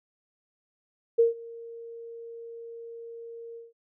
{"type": "tone with ADSR envelope", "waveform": "sine", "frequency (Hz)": 463.1, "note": "A#4", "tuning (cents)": -11, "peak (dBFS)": -15, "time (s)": [1.18, 3.73], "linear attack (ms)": 16, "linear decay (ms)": 140, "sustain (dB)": -24, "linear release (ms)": 170, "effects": []}